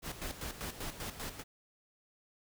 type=noise with tremolo; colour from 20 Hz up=pink; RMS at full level=-40 dBFS; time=0.02-1.44 s; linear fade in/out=50 ms; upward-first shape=square; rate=5.1 Hz; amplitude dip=65%; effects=none